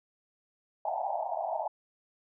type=band-pass noise; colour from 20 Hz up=pink; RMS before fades=-33 dBFS; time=0.85-1.68 s; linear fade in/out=5 ms; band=620 to 910 Hz; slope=96 dB/octave; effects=none

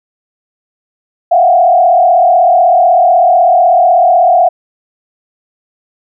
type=tone with frequency modulation; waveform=sine; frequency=707 Hz; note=F5; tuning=21 cents sharp; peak=-4 dBFS; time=1.31-4.49 s; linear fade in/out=10 ms; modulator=36.1 Hz; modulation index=1.3; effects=none

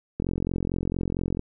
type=click train; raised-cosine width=3 ms; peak=-14 dBFS; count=54; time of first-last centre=0.2-1.394 s; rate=44.4 Hz; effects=none

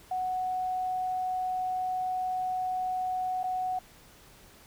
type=tone with dropouts; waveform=sine; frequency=740 Hz; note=F#5; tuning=in tune; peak=-28 dBFS; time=0.11-3.79 s; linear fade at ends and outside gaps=5 ms; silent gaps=3.432-3.439 s; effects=pink hiss -55 dBFS RMS until 4.66 s

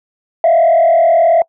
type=tone with frequency modulation; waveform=sine; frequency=669 Hz; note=E5; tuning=25 cents sharp; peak=-5 dBFS; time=0.44-1.42 s; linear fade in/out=2 ms; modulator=38.9 Hz; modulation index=0.87; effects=noise-tail reverb RT60 0.1 s tail -26 dB re dry + tanh soft clip ceiling -4 dBFS

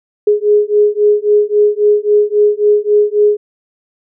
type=beating tone pair; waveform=sine; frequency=415.3 / 419 Hz; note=G#4 / G#4; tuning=0 / +15 cents; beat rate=3.7 Hz; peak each=-11 dBFS; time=0.27-3.37 s; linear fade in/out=5 ms; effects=none

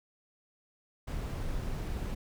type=noise; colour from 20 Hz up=brown; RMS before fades=-35 dBFS; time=1.07-2.15 s; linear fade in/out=10 ms; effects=none

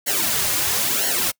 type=noise with flanger; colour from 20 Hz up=white; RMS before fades=-21 dBFS; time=0.06-1.32 s; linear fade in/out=20 ms; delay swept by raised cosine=0.81 to 4.51 ms; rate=1 Hz; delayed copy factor=-0.95; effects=noise-tail reverb RT60 0.1 s tail -26 dB re dry

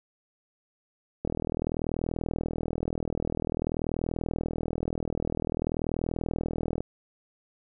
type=click train; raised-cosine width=2 ms; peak=-16 dBFS; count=226; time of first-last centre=1.25-6.806 s; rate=40.5 Hz; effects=none

